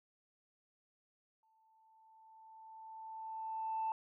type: tone with exponential growth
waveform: sine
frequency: 885 Hz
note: A5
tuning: 10 cents sharp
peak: -32 dBFS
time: 1.43-3.92 s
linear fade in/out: 1 ms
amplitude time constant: 540 ms
effects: tanh soft clip ceiling -30 dBFS